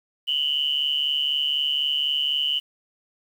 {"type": "tone with amplitude modulation", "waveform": "sine", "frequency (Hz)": 2970, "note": "F#7", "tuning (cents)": 6, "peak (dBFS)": -17, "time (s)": [0.27, 2.6], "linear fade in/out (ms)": 20, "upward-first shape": "sine", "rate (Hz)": 144, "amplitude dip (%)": 85, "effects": ["8-bit"]}